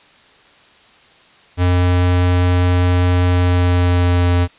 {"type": "tone with pitch glide", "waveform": "square", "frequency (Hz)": [89.5, 88.22], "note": ["F2", "F2"], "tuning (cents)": [43, 18], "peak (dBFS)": -12, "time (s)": [1.57, 4.48], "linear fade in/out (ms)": 50, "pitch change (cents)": -25, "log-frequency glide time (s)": [3.27, 4.34], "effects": ["white hiss -48 dBFS RMS until 4.58 s", "resampled to 8000 Hz"]}